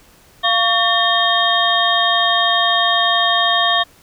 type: tone cluster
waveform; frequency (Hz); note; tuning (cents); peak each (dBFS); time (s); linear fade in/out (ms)
sine; 694 / 1124 / 1803 / 3219 / 3706; F5 / C#6 / A6 / G7 / A#7; -11 / +24 / +42 / +45 / -11; -19; 0.43-3.84; 20
effects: pink hiss -49 dBFS RMS until 4.02 s